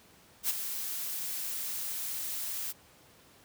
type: noise with ADSR envelope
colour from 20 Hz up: blue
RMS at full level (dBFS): -27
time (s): 0.43-2.73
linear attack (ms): 65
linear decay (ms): 22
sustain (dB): -9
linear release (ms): 26
effects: pink hiss -59 dBFS RMS until 3.44 s + high-pass 80 Hz 12 dB/octave